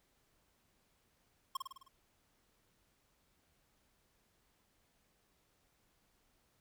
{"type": "tone with echo", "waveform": "square", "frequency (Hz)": 1073, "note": "C6", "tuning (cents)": 43, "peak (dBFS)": -35, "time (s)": [1.55, 1.57], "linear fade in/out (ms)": 5, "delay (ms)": 52, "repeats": 6, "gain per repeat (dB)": -4, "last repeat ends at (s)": 1.882, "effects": ["pink hiss -75 dBFS RMS until 6.6 s"]}